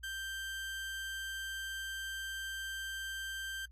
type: tone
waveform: 30% pulse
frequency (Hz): 1570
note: G6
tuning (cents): +2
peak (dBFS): -36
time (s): 0.03-3.66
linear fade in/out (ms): 10
effects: added 60 Hz sine -53 dBFS peak until 3.71 s + AAC 64 kbps